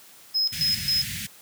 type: tone with tremolo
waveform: triangle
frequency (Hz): 5120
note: D#8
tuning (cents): +49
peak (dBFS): -19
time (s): 0.34-1.05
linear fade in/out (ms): 20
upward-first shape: square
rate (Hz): 3.7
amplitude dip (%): 80
type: band-stop noise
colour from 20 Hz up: pink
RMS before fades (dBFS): -31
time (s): 0.52-1.27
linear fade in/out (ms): 10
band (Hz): 210 to 1700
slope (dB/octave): 48
effects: white hiss -50 dBFS RMS until 1.41 s + high-pass 100 Hz 12 dB/octave